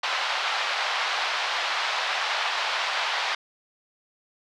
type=band-pass noise; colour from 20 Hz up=pink; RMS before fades=-27 dBFS; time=0.03-3.35 s; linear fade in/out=5 ms; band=750 to 4500 Hz; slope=24 dB/octave; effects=none